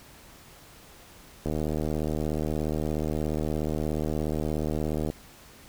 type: click train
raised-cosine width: 2 ms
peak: -16 dBFS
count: 281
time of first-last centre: 1.46-5.101 s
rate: 76.9 Hz
effects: pink hiss -51 dBFS RMS until 5.68 s